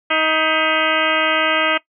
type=harmonic tone with a mistuned harmonic; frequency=314.9 Hz; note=D#4; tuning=21 cents sharp; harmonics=1 / 2 / 3 / 4 / 5 / 6 / 7 / 8 / 9 / 10; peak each=-27 / -22 / -26 / -21 / -23 / -23 / -26 / -23 / -25 / -26 dBFS; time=0.1-1.78 s; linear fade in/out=10 ms; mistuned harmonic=6; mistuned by=+97 cents; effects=noise-tail reverb RT60 0.1 s tail -19 dB re dry